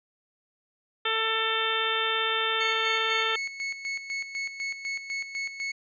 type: harmonic tone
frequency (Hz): 445.6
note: A4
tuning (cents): +22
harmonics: 1 / 2 / 3 / 4 / 5 / 6 / 7 / 8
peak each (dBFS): -33 / -36 / -30 / -32 / -35 / -34 / -33 / -31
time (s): 1.05-3.36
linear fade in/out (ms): 5
type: tone with tremolo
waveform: 40% pulse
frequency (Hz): 2200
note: C#7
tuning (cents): -14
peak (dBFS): -28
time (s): 2.6-5.72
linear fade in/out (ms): 10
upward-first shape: square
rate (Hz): 4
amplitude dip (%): 65
effects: resampled to 16000 Hz